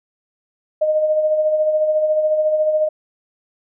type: tone with tremolo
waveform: sine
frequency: 617 Hz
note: D#5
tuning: 15 cents flat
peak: -12 dBFS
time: 0.81-2.89 s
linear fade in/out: 10 ms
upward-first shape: sine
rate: 14 Hz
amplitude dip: 45%
effects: none